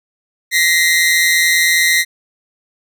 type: tone pair together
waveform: sawtooth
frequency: 1895 / 2064 Hz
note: A#6 / C7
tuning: +28 / -24 cents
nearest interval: minor second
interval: 148 cents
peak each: -10 dBFS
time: 0.51-2.05 s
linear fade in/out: 50 ms
effects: none